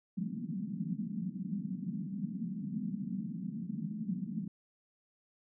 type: band-pass noise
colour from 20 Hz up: white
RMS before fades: -38 dBFS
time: 0.17-4.48 s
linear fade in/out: 5 ms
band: 170 to 220 Hz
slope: 48 dB/octave
effects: none